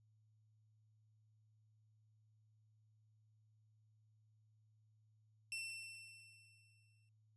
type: tone with exponential decay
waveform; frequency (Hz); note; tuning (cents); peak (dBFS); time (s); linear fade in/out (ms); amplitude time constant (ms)
sawtooth; 2692; E7; +36; -38; 5.52-7.09; 1; 340
effects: added 108 Hz sine -70 dBFS peak until 7.36 s + resampled to 24000 Hz